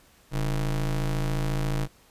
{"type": "ring-modulated tone", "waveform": "square", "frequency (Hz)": 81, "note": "E2", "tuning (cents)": -30, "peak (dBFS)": -22, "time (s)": [0.31, 1.88], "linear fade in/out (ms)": 50, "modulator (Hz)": 53.9, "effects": ["pink hiss -58 dBFS RMS until 2.1 s", "resampled to 32000 Hz"]}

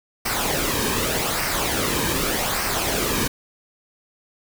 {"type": "noise with flanger", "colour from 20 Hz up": "pink", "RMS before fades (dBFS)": -23, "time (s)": [0.25, 3.28], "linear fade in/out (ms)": 10, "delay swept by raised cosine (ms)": [0.28, 1.48], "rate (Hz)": 0.84, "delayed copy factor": -0.55, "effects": []}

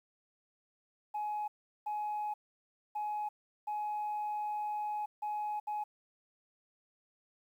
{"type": "tone bursts at uneven times", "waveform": "sine", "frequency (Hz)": 841, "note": "G#5", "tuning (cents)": 22, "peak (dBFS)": -32, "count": 6, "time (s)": [[1.14, 1.48], [1.86, 2.34], [2.95, 3.29], [3.67, 5.06], [5.22, 5.6], [5.67, 5.84]], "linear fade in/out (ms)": 10, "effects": ["tanh soft clip ceiling -31 dBFS", "11-bit"]}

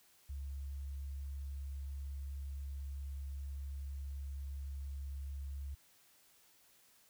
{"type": "tone", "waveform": "sine", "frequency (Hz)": 69.3, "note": "C#2", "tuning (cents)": 0, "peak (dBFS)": -40, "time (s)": [0.29, 5.75], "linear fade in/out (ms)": 10, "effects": ["white hiss -67 dBFS RMS until 7.09 s"]}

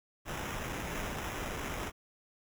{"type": "noise with sample-and-hold", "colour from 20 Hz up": "pink", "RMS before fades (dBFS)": -38, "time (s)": [0.25, 1.92], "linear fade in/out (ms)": 50, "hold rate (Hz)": 4410, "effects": []}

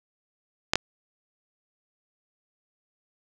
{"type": "clicks", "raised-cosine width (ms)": 0.2, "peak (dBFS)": -3, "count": 2, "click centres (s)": [0.735, 0.756], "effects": []}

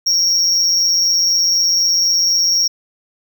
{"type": "tone with amplitude modulation", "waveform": "triangle", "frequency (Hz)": 5588, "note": "F8", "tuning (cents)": 0, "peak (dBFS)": -7, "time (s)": [0.06, 2.68], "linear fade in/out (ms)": 10, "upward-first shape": "sine", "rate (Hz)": 176, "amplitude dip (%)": 80, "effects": []}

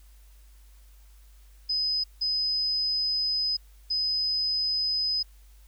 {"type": "tone bursts at uneven times", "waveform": "sine", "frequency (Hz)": 5030, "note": "D#8", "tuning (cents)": 18, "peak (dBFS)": -24, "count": 3, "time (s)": [[1.69, 2.04], [2.21, 3.57], [3.9, 5.23]], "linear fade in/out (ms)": 10, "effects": ["added 50 Hz sine -50 dBFS peak until 5.67 s", "white hiss -63 dBFS RMS until 5.67 s"]}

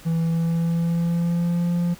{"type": "tone with pitch glide", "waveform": "triangle", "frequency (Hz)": [164.81, 173.4], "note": ["E3", "F3"], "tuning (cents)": [0, -12], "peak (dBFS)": -17, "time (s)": [0.05, 1.95], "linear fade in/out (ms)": 20, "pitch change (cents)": 88, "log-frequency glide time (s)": [0.2, 1.72], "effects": ["pink hiss -46 dBFS RMS until 1.99 s"]}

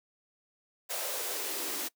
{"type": "noise with high-pass filter sweep", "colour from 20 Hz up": "white", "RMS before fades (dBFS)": -35, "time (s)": [0.89, 1.89], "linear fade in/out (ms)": 20, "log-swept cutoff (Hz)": [600, 290], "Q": 3.8, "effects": ["noise-tail reverb RT60 0.1 s tail -22 dB re dry"]}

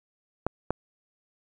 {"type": "clicks", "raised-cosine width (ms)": 1, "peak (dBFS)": -11, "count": 2, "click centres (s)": [0.466, 0.706], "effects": []}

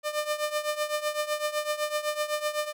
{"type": "tone with tremolo", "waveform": "sawtooth", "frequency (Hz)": 600, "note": "D5", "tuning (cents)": 37, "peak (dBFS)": -20, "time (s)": [0.03, 2.73], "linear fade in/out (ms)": 50, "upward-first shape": "triangle", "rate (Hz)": 7.9, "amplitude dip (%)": 85, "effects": []}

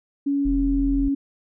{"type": "tone with pitch glide", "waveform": "sine", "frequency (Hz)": [281.1, 277.6], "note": ["C#4", "C#4"], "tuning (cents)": [24, 3], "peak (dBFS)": -19, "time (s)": [0.26, 1.15], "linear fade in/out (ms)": 10, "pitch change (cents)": -21, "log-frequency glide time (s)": [0.43, 0.53]}
{"type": "tone", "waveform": "triangle", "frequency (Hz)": 42.6, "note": "F1", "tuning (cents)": -42, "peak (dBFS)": -21, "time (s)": [0.45, 1.09], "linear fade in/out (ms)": 10}
{"effects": []}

